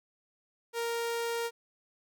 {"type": "tone", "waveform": "sawtooth", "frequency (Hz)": 466.2, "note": "A#4", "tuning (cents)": 0, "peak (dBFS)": -27, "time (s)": [0.73, 1.51], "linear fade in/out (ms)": 50, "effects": []}